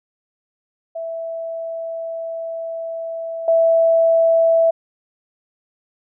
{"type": "tone with level steps", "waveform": "sine", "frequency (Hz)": 659.3, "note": "E5", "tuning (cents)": 0, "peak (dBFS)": [-24, -11], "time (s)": [0.95, 4.71], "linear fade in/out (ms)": 10, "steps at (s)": 3.48, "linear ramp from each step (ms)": 2, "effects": []}